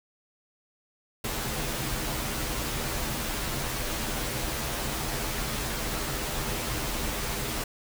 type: noise with comb filter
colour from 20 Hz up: pink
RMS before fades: -31 dBFS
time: 1.24-7.64 s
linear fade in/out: 5 ms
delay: 11 ms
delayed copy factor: -0.65
effects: none